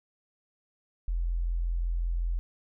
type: tone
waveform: sine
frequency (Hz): 42.72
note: F1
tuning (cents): -37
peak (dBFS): -26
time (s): 1.08-2.39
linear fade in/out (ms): 0
effects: none